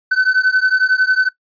triangle beating tone pair, 1510 / 1521 Hz, F#6 / F#6, +35 / +47 cents, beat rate 11 Hz, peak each -13 dBFS, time 0.11-1.29 s, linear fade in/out 10 ms, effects noise-tail reverb RT60 0.1 s tail -18 dB re dry + resampled to 11025 Hz

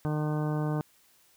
harmonic tone, 151.7 Hz, D#3, 44 cents flat, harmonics 1 / 2 / 3 / 4 / 5 / 6 / 7 / 8 / 10, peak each -28 / -34 / -38 / -40 / -42 / -44 / -45 / -46 / -48 dBFS, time 0.05-0.81 s, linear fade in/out 0 ms, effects white hiss -63 dBFS RMS until 1.36 s

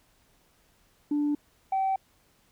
sine tone pair in turn, 293.3 / 769.6 Hz, D4 / G5, -2 / -32 cents, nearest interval octave + perfect fourth, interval 1670 cents, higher second, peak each -22 dBFS, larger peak neither, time 1.11-1.35 / 1.72-1.96 s, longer neither, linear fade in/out 5 ms, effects tanh soft clip ceiling -21 dBFS + pink hiss -65 dBFS RMS until 2.51 s

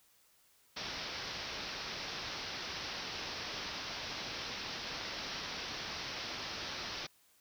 white low-pass noise, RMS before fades -42 dBFS, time 0.76-7.07 s, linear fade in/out 10 ms, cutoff 5700 Hz, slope 96 dB/octave, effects white hiss -68 dBFS RMS until 7.4 s

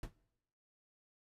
brown noise with exponential decay, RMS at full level -36 dBFS, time 0.03-0.13 s, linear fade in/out 2 ms, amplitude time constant 21 ms, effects noise-tail reverb RT60 0.9 s tail -21 dB re dry + resampled to 32000 Hz

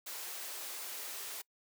white high-pass noise, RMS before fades -43 dBFS, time 0.06-1.42 s, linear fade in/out 10 ms, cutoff 340 Hz, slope 24 dB/octave, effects noise-tail reverb RT60 0.1 s tail -24 dB re dry

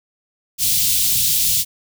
white band-stop noise, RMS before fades -17 dBFS, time 0.58-1.65 s, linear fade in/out 50 ms, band 170 to 3100 Hz, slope 24 dB/octave, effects none

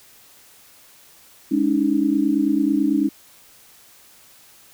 sine chord, Ab suspended fourth, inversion none, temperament equal with one note detuned, 207.7 / 282 / 311.1 Hz, Ab3 / Db4 / Eb4, 0 / +30 / 0 cents, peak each -24 / -19 / -20 dBFS, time 1.51-3.09 s, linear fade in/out 10 ms, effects white hiss -50 dBFS RMS until 4.73 s

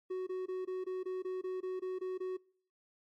triangle tone bursts, 371.2 Hz, F#4, 6 cents sharp, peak -33 dBFS, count 12, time 0.1-2.371 s, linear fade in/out 10 ms, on 170 ms, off 21 ms, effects noise-tail reverb RT60 0.6 s tail -26 dB re dry + AAC 64 kbps

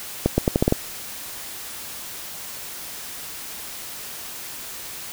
accelerating click train, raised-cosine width 2 ms, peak -3 dBFS, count 7, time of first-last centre 0.26-0.724 s, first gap 120 ms, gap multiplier 0.82, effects white hiss -35 dBFS RMS until 5.12 s

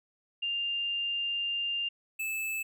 sine / square tone pair in turn, 2798 / 2620 Hz, F7 / E7, +3 / -11 cents, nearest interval minor second, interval 114 cents, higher first, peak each -29 / -32 dBFS, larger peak first, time 0.42-1.89 / 2.19-2.63 s, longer first, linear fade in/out 10 ms, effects none

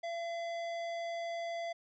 sine tone with hard clipping, 678 Hz, E5, 49 cents sharp, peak -38 dBFS, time 0.03-1.73 s, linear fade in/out 10 ms, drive 13 dB, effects resampled to 22050 Hz

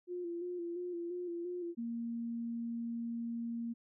sine tone with vibrato, 349.2 Hz, F4, in tune, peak -37 dBFS, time 0.07-1.75 s, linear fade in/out 50 ms, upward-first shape square, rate 2.9 Hz, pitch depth 35 cents each way
sine tone, 233.1 Hz, A#3, in tune, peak -36 dBFS, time 1.77-3.74 s, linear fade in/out 20 ms
effects none

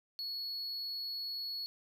triangle tone, 4371 Hz, C#8, 25 cents flat, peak -36 dBFS, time 0.19-1.66 s, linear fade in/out 0 ms, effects none

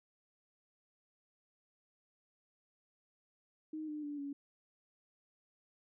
sine tone with pitch steps, 311.1 / 301.2 / 291.6 / 282.3 Hz, D#4 / D4 / D4 / C#4, 0 / +44 / -12 / +32 cents, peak -39 dBFS, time 3.73-4.33 s, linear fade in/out 5 ms, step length 150 ms, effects none

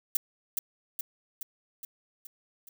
violet noise with echo, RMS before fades -25 dBFS, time 0.15-0.17 s, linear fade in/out 2 ms, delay 420 ms, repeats 6, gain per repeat -4 dB, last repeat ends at 2.69 s, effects none

